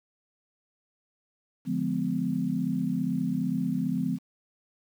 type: chord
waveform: sine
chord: D diminished seventh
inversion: none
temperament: just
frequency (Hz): 146.83 / 176.2 / 211.4 / 253.7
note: D3 / F3 / Ab3 / Cb4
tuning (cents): 0 / +16 / +31 / +47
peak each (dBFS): -35 / -30 / -32 / -29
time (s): 1.65-4.19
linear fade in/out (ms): 50
effects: 9-bit